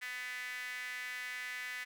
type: tone with high-pass filter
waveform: sawtooth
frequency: 249.9 Hz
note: B3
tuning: 21 cents sharp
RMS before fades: -42 dBFS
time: 0.01-1.85 s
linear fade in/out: 20 ms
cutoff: 1900 Hz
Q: 6.1
effects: none